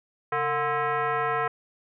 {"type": "tone with frequency modulation", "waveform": "sine", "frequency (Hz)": 135.8, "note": "C#3", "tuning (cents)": -35, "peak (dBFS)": -23, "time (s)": [0.32, 1.48], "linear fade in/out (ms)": 5, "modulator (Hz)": 589, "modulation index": 2.7, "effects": []}